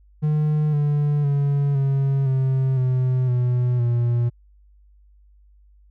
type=tone with pitch steps; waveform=triangle; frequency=151.7 / 146.62 / 141.7 / 136.96 / 132.37 / 127.93 / 123.65 / 119.5 Hz; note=D#3 / D3 / C#3 / C#3 / C3 / C3 / B2 / A#2; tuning=-44 / -3 / +38 / -20 / +20 / -39 / +3 / +43 cents; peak=-15 dBFS; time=0.22-4.3 s; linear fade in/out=20 ms; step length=510 ms; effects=added 50 Hz sine -50 dBFS peak until 5.9 s